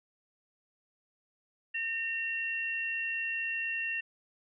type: tone pair together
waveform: sine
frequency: 1827.2 / 2737 Hz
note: A#6 / F7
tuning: -35 / -36 cents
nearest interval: perfect fifth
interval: 699 cents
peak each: -35 / -33 dBFS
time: 1.74-4.01 s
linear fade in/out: 10 ms
effects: none